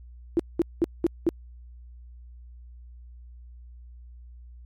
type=tone bursts; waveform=sine; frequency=336.9 Hz; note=E4; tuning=38 cents sharp; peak=-17 dBFS; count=5; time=0.37-1.29 s; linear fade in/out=0 ms; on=24 ms; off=200 ms; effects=added 60 Hz sine -43 dBFS peak until 4.65 s + MP3 64 kbps